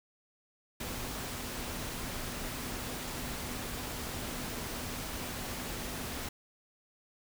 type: tone in noise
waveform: sine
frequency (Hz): 246.9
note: B3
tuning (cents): 0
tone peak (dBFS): -48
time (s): 0.8-6.29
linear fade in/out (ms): 5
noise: pink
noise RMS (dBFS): -39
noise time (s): 0.8-6.29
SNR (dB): -12
effects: none